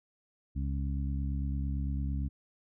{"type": "harmonic tone", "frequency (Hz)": 68.9, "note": "C#2", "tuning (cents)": -10, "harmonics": [1, 2, 3, 4], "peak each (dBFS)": [-31, -37, -41, -43], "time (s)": [0.55, 2.29], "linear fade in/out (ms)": 20, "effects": []}